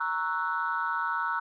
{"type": "chord", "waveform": "sine", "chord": "F# dominant seventh", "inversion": "first", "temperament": "equal", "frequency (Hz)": [932.3, 1108.7, 1318.5, 1480], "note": ["A#5", "C#6", "E6", "F#6"], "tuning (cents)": [0, 0, 0, 0], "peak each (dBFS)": [-32, -35, -31, -31], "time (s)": [0, 1.4], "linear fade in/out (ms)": 10, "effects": ["tanh soft clip ceiling -18 dBFS"]}